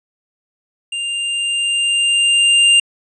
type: tone with level ramp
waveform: square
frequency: 2796 Hz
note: F7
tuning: 1 cent sharp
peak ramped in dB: -21 to -8 dBFS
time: 0.92-2.8 s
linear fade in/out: 5 ms
effects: resampled to 24000 Hz